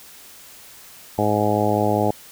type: harmonic tone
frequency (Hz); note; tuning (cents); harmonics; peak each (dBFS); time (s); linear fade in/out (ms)
105; G#2; +19; 1 / 2 / 3 / 4 / 5 / 6 / 7 / 8; -25 / -25 / -25 / -25 / -25 / -25 / -25 / -25; 1.18-2.11; 5
effects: white hiss -44 dBFS RMS until 2.31 s